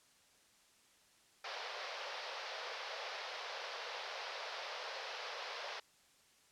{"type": "band-pass noise", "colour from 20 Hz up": "pink", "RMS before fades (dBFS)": -45, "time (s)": [1.44, 5.8], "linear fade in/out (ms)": 5, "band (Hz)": [480, 5400], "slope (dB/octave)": 48, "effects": ["white hiss -68 dBFS RMS until 6.51 s", "low-pass 9000 Hz 12 dB/octave"]}